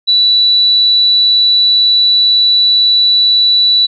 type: tone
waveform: sine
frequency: 3951 Hz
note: B7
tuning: in tune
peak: -6 dBFS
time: 0.07-3.87 s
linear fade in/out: 20 ms
effects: none